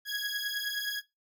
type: beating tone pair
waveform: 20% pulse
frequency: 1656 / 1665.6 Hz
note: G#6 / G#6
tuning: -5 / +5 cents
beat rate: 9.6 Hz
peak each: -30 / -30 dBFS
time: 0.05-1.02 s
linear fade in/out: 50 ms
effects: noise-tail reverb RT60 0.2 s tail -18 dB re dry